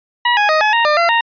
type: tone with pitch steps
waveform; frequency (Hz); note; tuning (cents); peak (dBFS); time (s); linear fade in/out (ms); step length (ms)
20% pulse; 965 / 830 / 624 / 851 / 930 / 601 / 682 / 928; B5 / G#5 / D#5 / G#5 / A#5 / D5 / F5 / A#5; -40 / -1 / +5 / +42 / -4 / +40 / -41 / -8; -6; 0.25-1.21; 5; 120
effects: resampled to 11025 Hz